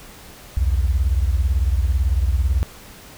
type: beating tone pair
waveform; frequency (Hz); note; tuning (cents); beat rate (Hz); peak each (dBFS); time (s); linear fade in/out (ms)
sine; 61.74 / 79.74; B1 / D#2; 0 / +43; 18; -16 / -19; 0.57-2.63; 0
effects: tanh soft clip ceiling -10 dBFS + pink hiss -42 dBFS RMS until 3.17 s